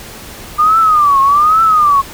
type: tone with vibrato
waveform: sine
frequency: 1200 Hz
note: D6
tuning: 37 cents sharp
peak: -6 dBFS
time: 0.58-2.02 s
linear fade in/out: 20 ms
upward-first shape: triangle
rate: 1.2 Hz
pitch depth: 190 cents each way
effects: pink hiss -31 dBFS RMS until 2.13 s